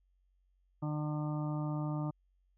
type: harmonic tone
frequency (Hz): 150.6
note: D3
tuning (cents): +44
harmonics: 1 / 2 / 4 / 5 / 6 / 7 / 8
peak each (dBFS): -34 / -39 / -46 / -50 / -48 / -54 / -49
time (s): 0.82-2.11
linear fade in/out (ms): 10
effects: added 46 Hz sine -69 dBFS peak until 2.57 s